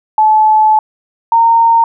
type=tone pair in turn; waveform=sine; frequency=864 / 919.4 Hz; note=A5 / A#5; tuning=-32 / -24 cents; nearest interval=minor second; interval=108 cents; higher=second; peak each=-5 dBFS; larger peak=neither; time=0.18-0.79 / 1.32-1.84 s; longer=first; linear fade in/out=2 ms; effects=none